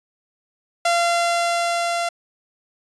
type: tone with level ramp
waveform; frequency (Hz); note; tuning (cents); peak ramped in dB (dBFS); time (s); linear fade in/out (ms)
sawtooth; 687; F5; -29; -12 to -17; 0.85-2.09; 5
effects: resampled to 22050 Hz